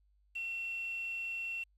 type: tone with quantisation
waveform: sine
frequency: 2715 Hz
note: F7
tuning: 50 cents flat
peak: -36 dBFS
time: 0.35-1.64 s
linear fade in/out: 10 ms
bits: 9
effects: added 50 Hz sine -67 dBFS peak until 1.77 s + low-pass 10000 Hz 12 dB/octave